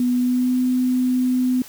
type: tone with pitch glide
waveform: sine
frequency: 246.9 to 252.8 Hz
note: B3 to B3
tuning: 0 to +41 cents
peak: -16 dBFS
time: 0-1.62 s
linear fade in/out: 2 ms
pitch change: +41 cents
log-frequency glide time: 0.13-0.57 s
effects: white hiss -42 dBFS RMS until 1.68 s